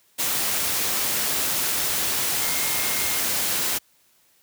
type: tone in noise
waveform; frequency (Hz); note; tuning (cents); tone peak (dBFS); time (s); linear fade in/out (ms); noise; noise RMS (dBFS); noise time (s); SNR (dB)
sine; 2132; C7; +32; -34; 2.41-3.21; 20; white; -24; 0.18-3.79; -13
effects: white hiss -61 dBFS RMS until 4.42 s + high-pass 60 Hz 12 dB/octave